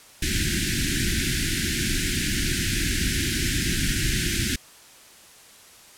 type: band-stop noise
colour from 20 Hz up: pink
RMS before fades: -24 dBFS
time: 0.22-4.56 s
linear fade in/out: 5 ms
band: 370 to 1500 Hz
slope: 96 dB/octave
effects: white hiss -49 dBFS RMS until 5.97 s + low-pass 11000 Hz 12 dB/octave